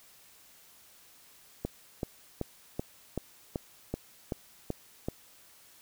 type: click train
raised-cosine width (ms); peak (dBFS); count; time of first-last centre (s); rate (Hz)
2; -18; 10; 1.65-5.085; 2.62
effects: white hiss -58 dBFS RMS until 5.81 s